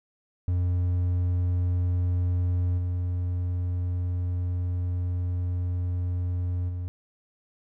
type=tone with level steps; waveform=triangle; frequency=89.1 Hz; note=F2; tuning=35 cents sharp; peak=-20 / -23 / -27 dBFS; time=0.48-6.88 s; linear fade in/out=0 ms; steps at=2.77 / 6.68 s; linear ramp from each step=20 ms; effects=none